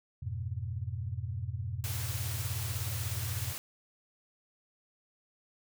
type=chord; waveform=sine; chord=F diminished; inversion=none; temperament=equal; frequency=87.31 / 103.83 / 123.47 Hz; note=F2 / Ab2 / Cb3; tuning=0 / 0 / 0 cents; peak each=-38 dBFS; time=0.22-3.53 s; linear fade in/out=10 ms
type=noise; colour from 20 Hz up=white; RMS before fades=-40 dBFS; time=1.84-3.58 s; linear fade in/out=0 ms
effects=none